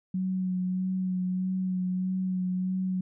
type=tone with vibrato; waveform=sine; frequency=185 Hz; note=F#3; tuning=in tune; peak=-26 dBFS; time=0.14-3.01 s; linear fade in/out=5 ms; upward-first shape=sine; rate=1.6 Hz; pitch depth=20 cents each way; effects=none

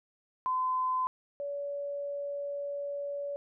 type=tone pair in turn; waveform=sine; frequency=1023 / 569.4 Hz; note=C6 / C#5; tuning=-39 / +46 cents; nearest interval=minor seventh; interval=1015 cents; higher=first; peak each=-27 / -33 dBFS; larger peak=first; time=0.46-1.07 / 1.4-3.36 s; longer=second; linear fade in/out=0 ms; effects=none

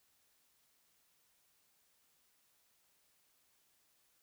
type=silence; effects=white hiss -74 dBFS RMS until 4.22 s

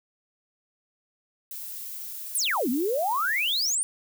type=noise; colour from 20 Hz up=violet; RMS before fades=-37 dBFS; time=1.51-3.75 s; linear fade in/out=2 ms
type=exponential two-way sweep; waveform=sine; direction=down then up; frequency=11900 to 229.5 to 9510 Hz; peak=-23 dBFS; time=2.35-3.83 s; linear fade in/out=0 ms; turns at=2.69 s
effects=none

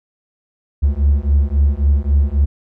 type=beating tone pair; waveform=triangle; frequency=69.3 / 73 Hz; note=C#2 / D2; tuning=0 / -10 cents; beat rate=3.7 Hz; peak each=-12 dBFS; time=0.82-2.46 s; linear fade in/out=20 ms; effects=tanh soft clip ceiling -2 dBFS

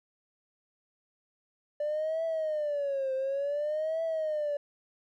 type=tone with vibrato; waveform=triangle; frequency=587.3 Hz; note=D5; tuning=in tune; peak=-25 dBFS; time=1.8-4.57 s; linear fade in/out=5 ms; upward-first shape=triangle; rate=0.56 Hz; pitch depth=200 cents each way; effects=tanh soft clip ceiling -25 dBFS

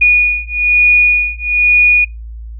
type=beating tone pair; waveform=sine; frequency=2454 / 2455.1 Hz; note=D#7 / D#7; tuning=-25 / -24 cents; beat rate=1.1 Hz; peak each=-10 dBFS; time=0.01-2.05 s; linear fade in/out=10 ms; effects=noise-tail reverb RT60 0.2 s tail -23 dB re dry + added 56 Hz sine -25 dBFS peak until 2.59 s

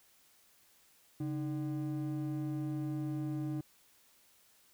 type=ring-modulated tone; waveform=triangle; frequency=224.1 Hz; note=A3; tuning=32 cents sharp; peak=-29 dBFS; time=1.2-3.61 s; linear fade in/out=5 ms; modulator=84.4 Hz; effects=white hiss -66 dBFS RMS until 4.73 s

